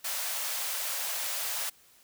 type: high-pass noise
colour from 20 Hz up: white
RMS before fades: -33 dBFS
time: 0.04-1.7 s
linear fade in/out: 10 ms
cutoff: 520 Hz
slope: 48 dB/octave
effects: white hiss -60 dBFS RMS until 2.03 s